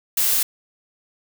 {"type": "noise", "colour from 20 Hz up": "blue", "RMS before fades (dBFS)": -19, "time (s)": [0.17, 0.43], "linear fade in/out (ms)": 5, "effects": []}